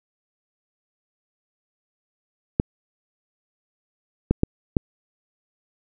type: clicks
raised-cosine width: 3 ms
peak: -4 dBFS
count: 4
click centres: 2.599 / 4.31 / 4.434 / 4.768 s
effects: none